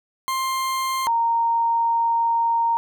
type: tone pair in turn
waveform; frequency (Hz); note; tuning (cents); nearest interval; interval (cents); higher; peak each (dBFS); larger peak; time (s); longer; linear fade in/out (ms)
40% pulse / sine; 1054 / 926.1; C6 / A#5; +12 / -12; major second; 224; first; -21 / -17; second; 0.28-1.07 / 1.07-2.77; second; 0
effects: none